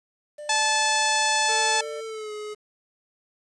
triangle tone, 595 Hz, D5, 22 cents sharp, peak -33 dBFS, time 0.38-2.01 s, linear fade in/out 10 ms
harmonic tone, 870 Hz, A5, 20 cents flat, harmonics 1 / 2 / 3 / 4 / 5 / 6 / 7 / 8 / 9 / 10, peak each -24 / -27 / -29 / -30 / -31 / -32 / -32 / -33 / -34 / -34 dBFS, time 0.49-1.81 s, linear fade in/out 5 ms
square tone with pitch glide, 446.9 to 422.5 Hz, A4 to G#4, +27 to +30 cents, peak -33 dBFS, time 1.48-2.55 s, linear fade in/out 20 ms, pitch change -97 cents, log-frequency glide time 2.05-2.32 s
effects resampled to 22050 Hz + 9-bit

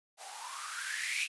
violet noise with band-pass filter sweep, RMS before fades -38 dBFS, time 0.17-1.28 s, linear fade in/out 50 ms, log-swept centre 690 to 2600 Hz, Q 9.2, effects resampled to 24000 Hz

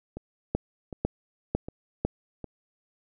two click trains, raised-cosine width 2 ms, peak -23 / -11 dBFS, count 4 / 4, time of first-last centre 0.17-2.443 / 0.55-2.05 s, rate 1.32 / 2 Hz, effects none

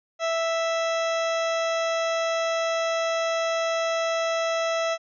harmonic tone, 659.3 Hz, E5, in tune, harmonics 1 / 2 / 3 / 4 / 5 / 6 / 8 / 9 / 10, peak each -24 / -30 / -34 / -36 / -38 / -40 / -42 / -43 / -44 dBFS, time 0.19-4.98 s, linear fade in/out 50 ms, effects none

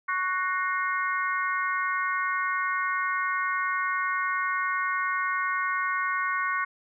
harmonic tone with a mistuned harmonic, 370 Hz, F#4, in tune, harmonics 3 / 4 / 5 / 6, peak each -28 / -30 / -32 / -34 dBFS, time 0.08-6.65 s, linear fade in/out 10 ms, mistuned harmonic 6, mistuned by -67 cents, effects none

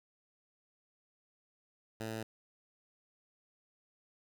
10% pulse tone, 111.1 Hz, A2, 17 cents sharp, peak -30 dBFS, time 2-2.23 s, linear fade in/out 5 ms, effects none

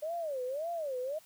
sine tone with vibrato, 587 Hz, D5, 1 cent flat, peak -33 dBFS, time 0.02-1.19 s, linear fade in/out 10 ms, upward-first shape sine, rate 1.8 Hz, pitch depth 280 cents each way, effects white hiss -60 dBFS RMS until 1.25 s + high-pass 60 Hz 12 dB/octave

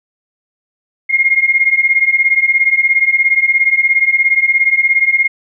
sine beating tone pair, 2125 / 2142 Hz, C7 / C7, +26 / +40 cents, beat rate 17 Hz, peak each -13 / -11 dBFS, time 1.09-5.28 s, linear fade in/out 20 ms, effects none

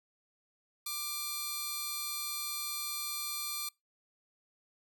5% pulse tone pair together, 1180 / 4205 Hz, D6 / C8, +8 / +8 cents, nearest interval octave + minor seventh, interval 2200 cents, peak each -26 / -32 dBFS, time 0.86-3.69 s, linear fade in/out 5 ms, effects noise-tail reverb RT60 0.2 s tail -24 dB re dry

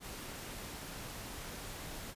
pink noise, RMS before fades -45 dBFS, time 0-2.15 s, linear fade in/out 50 ms, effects resampled to 32000 Hz

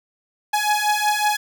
sawtooth beating tone pair, 837 / 842.4 Hz, G#5 / G#5, +13 / +24 cents, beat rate 5.4 Hz, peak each -17 dBFS, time 0.53-1.37 s, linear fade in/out 10 ms, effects none

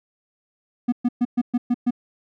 triangle tone bursts, 243.2 Hz, B3, 26 cents flat, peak -14 dBFS, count 7, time 0.88-1.908 s, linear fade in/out 10 ms, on 44 ms, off 120 ms, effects none

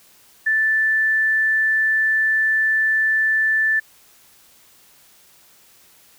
sine tone, 1760 Hz, A6, in tune, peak -15 dBFS, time 0.46-3.8 s, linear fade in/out 10 ms, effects white hiss -52 dBFS RMS until 6.18 s

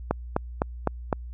click train, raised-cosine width 1 ms, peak -8 dBFS, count 5, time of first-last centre 0.11-1.128 s, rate 3.93 Hz, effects added 60 Hz sine -35 dBFS peak until 1.33 s

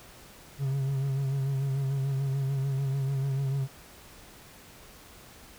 triangle tone with vibrato, 136.2 Hz, C#3, 30 cents flat, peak -24 dBFS, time 0.58-3.68 s, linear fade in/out 50 ms, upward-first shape sine, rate 6.8 Hz, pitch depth 41 cents each way, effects pink hiss -51 dBFS RMS until 5.58 s

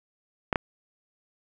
clicks, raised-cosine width 0.5 ms, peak -8 dBFS, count 2, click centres 0.528 / 0.558 s, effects none

